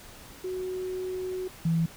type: tone pair in turn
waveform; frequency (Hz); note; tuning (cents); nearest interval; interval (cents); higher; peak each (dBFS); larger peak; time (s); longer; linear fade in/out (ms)
sine; 370 / 164.82; F#4 / E3; 0 / 0; octave + major second; 1400; first; -30 / -22; second; 0.44-1.48 / 1.65-1.86; first; 5
effects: pink hiss -48 dBFS RMS until 1.96 s